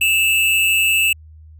square tone pair together, 2637 / 2825 Hz, E7 / F7, 0 / +19 cents, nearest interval minor second, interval 119 cents, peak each -15 / -20 dBFS, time 0.01-1.13 s, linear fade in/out 5 ms, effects added 78 Hz sine -39 dBFS peak until 1.59 s

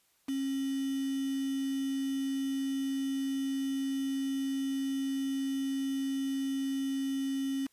sine tone with quantisation, 271.1 Hz, C#4, 38 cents flat, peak -30 dBFS, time 0.28-7.67 s, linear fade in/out 10 ms, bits 7, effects white hiss -70 dBFS RMS until 7.72 s + resampled to 32000 Hz

